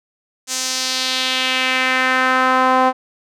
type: tone with band-pass filter sweep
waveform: sawtooth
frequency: 258.2 Hz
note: C4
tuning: 23 cents flat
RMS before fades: -17 dBFS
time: 0.47-2.93 s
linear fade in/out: 50 ms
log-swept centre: 6900 to 870 Hz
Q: 2
effects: none